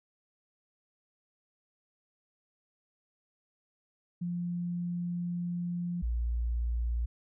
sine tone pair in turn, 174.61 / 58.57 Hz, F3 / A#1, 0 / +9 cents, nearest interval octave + perfect fifth, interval 1891 cents, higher first, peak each -31 / -28 dBFS, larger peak second, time 4.21-6.02 / 6.02-7.06 s, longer first, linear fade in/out 10 ms, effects none

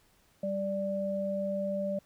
sine tone pair together, 196 / 587.3 Hz, G3 / D5, 0 / 0 cents, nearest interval octave + perfect fifth, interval 1900 cents, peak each -34 / -31 dBFS, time 0.43-1.99 s, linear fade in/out 5 ms, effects pink hiss -66 dBFS RMS until 2.05 s

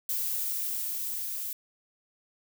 violet noise with level ramp, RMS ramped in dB -30 to -35 dBFS, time 0.09-1.53 s, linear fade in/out 2 ms, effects none

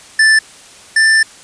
square tone pair in turn, 1760 / 1774.3 Hz, A6 / A6, 0 / +14 cents, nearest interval unison, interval 14 cents, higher second, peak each -7 / -8 dBFS, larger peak first, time 0.19-0.39 / 0.96-1.23 s, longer second, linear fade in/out 5 ms, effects white hiss -39 dBFS RMS until 1.43 s + resampled to 22050 Hz

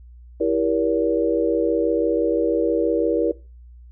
sine chord, E diminished seventh, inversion none, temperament just, 329.6 / 395.6 / 474.7 / 569.6 Hz, E4 / G4 / Bb4 / Db5, 0 / +16 / +31 / +47 cents, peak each -22 / -26 / -21 / -25 dBFS, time 0.4-3.32 s, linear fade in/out 10 ms, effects noise-tail reverb RT60 0.3 s tail -20 dB re dry + added 60 Hz sine -41 dBFS peak until 3.91 s

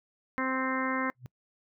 harmonic tone, 261.4 Hz, C4, 1 cent flat, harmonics 1 / 2 / 3 / 4 / 5 / 6 / 7 / 8, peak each -32 / -37 / -43 / -34 / -38 / -38 / -37 / -38 dBFS, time 0.38-1.1 s, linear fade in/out 0 ms
sine tone with exponential growth, 125.1 Hz, B2, 23 cents sharp, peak -35 dBFS, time 1.15-1.26 s, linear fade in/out 0 ms, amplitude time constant 22 ms
effects noise-tail reverb RT60 0.1 s tail -24 dB re dry

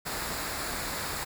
pink noise with comb filter, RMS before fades -34 dBFS, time 0.05-1.25 s, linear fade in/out 20 ms, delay 0.33 ms, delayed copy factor -0.5, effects none

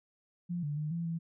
sine tone with pitch steps, 174.3 / 146.7 / 151.8 / 168.7 / 165.8 Hz, F3 / D3 / D#3 / E3 / E3, -3 / -2 / -42 / +40 / +10 cents, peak -32 dBFS, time 0.49-1.19 s, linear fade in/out 20 ms, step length 140 ms, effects none

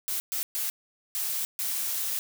blue noise bursts at uneven times, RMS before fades -30 dBFS, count 5, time 0.08-0.2 / 0.32-0.43 / 0.55-0.7 / 1.15-1.45 / 1.59-2.19 s, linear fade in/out 0 ms, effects none

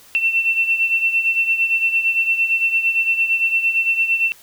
sine beating tone pair, 2692 / 2700.8 Hz, E7 / E7, +36 / +41 cents, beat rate 8.8 Hz, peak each -16 / -22 dBFS, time 0.15-4.32 s, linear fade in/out 0 ms, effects white hiss -47 dBFS RMS until 4.42 s

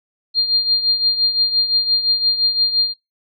sine tone with tremolo, 4200 Hz, C8, 6 cents sharp, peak -10 dBFS, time 0.34-2.94 s, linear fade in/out 50 ms, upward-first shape triangle, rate 5.8 Hz, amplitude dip 75%, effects noise-tail reverb RT60 0.2 s tail -23 dB re dry + MP3 96 kbps

